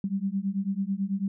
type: beating tone pair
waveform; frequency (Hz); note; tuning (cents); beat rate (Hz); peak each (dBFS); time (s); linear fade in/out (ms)
sine; 191.4 / 200.5; G3 / G3; -41 / +39; 9.1; -29; 0.04-1.28; 2
effects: none